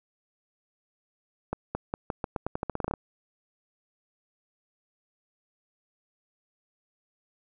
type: accelerating click train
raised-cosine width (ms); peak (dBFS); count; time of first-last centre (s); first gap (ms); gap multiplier
1; -15; 16; 1.53-2.938; 220; 0.86
effects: none